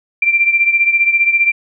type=beating tone pair; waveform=sine; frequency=2359 / 2374 Hz; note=D7 / D7; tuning=+7 / +18 cents; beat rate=15 Hz; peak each=-11 / -16 dBFS; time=0.22-1.52 s; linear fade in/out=5 ms; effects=none